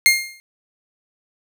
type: tone with exponential decay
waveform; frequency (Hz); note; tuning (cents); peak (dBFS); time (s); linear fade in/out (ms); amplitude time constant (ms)
sawtooth; 2124; C7; +25; -4; 0.06-0.4; 0; 73
effects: none